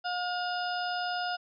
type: harmonic tone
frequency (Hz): 716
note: F5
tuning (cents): +43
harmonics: 1 / 2 / 4 / 5 / 6 / 7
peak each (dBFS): -32 / -35 / -41 / -45 / -51 / -40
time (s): 0.04-1.37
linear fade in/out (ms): 20
effects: none